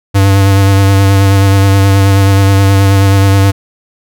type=tone with vibrato; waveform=square; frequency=98 Hz; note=G2; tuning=in tune; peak=-5 dBFS; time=0.14-3.52 s; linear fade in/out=20 ms; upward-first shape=sine; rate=9.4 Hz; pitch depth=22 cents each way; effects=none